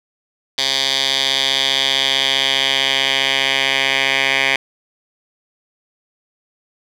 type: tone with band-pass filter sweep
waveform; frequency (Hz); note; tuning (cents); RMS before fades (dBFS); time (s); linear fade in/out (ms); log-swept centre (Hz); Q
10% pulse; 135.3; C#3; -42; -17; 0.58-4.56; 2; 4000 to 2500; 3.3
effects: none

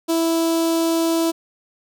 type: tone with notch filter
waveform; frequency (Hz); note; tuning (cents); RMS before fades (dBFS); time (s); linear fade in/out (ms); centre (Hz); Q
sawtooth; 329.6; E4; 0; -19; 0.08-1.32; 20; 1900; 0.81
effects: none

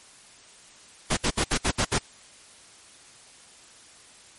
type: noise bursts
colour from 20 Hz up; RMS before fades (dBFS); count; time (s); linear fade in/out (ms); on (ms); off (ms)
pink; -23; 7; 1.1-1.986; 10; 70; 66
effects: white hiss -51 dBFS RMS until 4.38 s + MP3 48 kbps

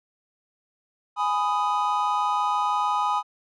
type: chord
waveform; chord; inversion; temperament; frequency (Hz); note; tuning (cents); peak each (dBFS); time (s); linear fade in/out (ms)
triangle; G# minor; none; just; 830.6 / 996.7 / 1245.9; G#5 / B5 / D#6; 0 / +16 / +2; -24 / -24 / -24; 1.16-3.23; 50
effects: resampled to 22050 Hz

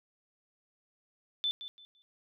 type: tone with echo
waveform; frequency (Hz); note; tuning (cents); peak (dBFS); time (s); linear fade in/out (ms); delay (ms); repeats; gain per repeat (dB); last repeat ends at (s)
sine; 3520; A7; 0; -28; 1.44-1.51; 0; 170; 3; -12; 2.02
effects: none

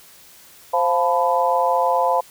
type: harmonic tone with a mistuned harmonic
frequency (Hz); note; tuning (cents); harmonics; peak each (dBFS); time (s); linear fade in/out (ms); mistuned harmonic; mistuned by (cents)
174.3; F3; -3; 3 / 4 / 5 / 6; -21 / -21 / -21 / -21; 0.73-2.21; 10; 6; -81
effects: white hiss -47 dBFS RMS until 2.3 s

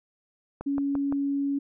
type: click train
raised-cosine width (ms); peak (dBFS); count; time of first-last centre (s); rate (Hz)
1; -21; 4; 0.61-1.125; 5.83
type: tone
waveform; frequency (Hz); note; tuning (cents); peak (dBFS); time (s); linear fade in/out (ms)
sine; 280; C#4; +18; -24; 0.66-1.59; 10
effects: none

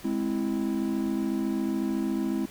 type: chord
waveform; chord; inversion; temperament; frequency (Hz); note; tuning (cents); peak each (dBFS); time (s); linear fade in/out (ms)
triangle; Ab augmented; none; equal; 207.7 / 261.6 / 329.6; Ab3 / C4 / E4; 0 / 0 / 0; -28; 0.04-2.46; 10
effects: pink hiss -48 dBFS RMS until 2.5 s

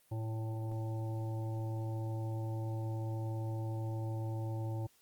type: harmonic tone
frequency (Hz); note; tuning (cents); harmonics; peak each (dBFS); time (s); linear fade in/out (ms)
111.2; A2; +19; 1 / 3 / 5 / 7 / 8; -35 / -45 / -49 / -52 / -53; 0.11-4.87; 10
effects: white hiss -68 dBFS RMS until 5.01 s + Opus 32 kbps

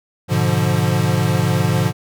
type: chord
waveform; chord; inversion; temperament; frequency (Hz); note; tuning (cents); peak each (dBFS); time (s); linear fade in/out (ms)
square; G# diminished seventh; none; equal; 103.83 / 123.47 / 146.83 / 174.61; G#2 / B2 / D3 / F3; 0 / 0 / 0 / 0; -21; 0.28-1.93; 50
effects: none

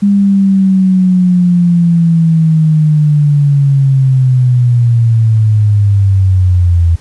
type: linear sweep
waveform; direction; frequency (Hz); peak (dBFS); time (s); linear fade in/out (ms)
sine; down; 202.3 to 82.7; -5; 0.02-6.96; 10
effects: pink hiss -42 dBFS RMS until 7 s + resampled to 24000 Hz

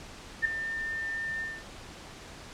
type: tone with ADSR envelope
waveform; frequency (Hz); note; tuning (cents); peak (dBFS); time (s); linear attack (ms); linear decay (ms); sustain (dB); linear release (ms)
sine; 1799; A6; +38; -19; 0.42-1.64; 31; 5; -12; 230
effects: pink hiss -46 dBFS RMS until 2.53 s + low-pass 7000 Hz 12 dB/octave

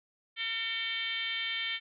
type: tone with frequency modulation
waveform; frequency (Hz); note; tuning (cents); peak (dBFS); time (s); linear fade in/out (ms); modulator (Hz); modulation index
sine; 2695; E7; +38; -31; 0.36-1.8; 50; 440; 2.1
effects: none

